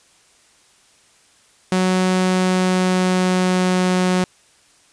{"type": "tone with pitch glide", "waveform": "sawtooth", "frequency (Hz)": [185, 182.98], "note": ["F#3", "F#3"], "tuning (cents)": [0, -19], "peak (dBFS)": -11, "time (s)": [1.72, 4.24], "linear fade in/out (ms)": 2, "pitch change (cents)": -19, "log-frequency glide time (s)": [2.11, 3.95], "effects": ["white hiss -54 dBFS RMS until 4.92 s", "resampled to 22050 Hz"]}